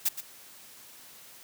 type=noise with echo; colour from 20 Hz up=blue; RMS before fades=-25 dBFS; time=0.05-0.09 s; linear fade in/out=10 ms; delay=120 ms; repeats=1; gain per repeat=-11 dB; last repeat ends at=0.21 s; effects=white hiss -51 dBFS RMS until 1.43 s + high-pass 80 Hz 12 dB/octave